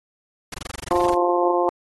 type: noise bursts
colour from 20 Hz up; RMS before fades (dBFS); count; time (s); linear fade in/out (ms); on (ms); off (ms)
pink; -31; 15; 0.52-1.145; 5; 23; 20
type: harmonic tone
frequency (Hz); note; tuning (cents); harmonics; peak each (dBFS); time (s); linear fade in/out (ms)
175.8; F3; +12; 2 / 3 / 4 / 5 / 6; -21 / -23 / -24 / -25 / -26; 0.91-1.69; 0
effects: AAC 32 kbps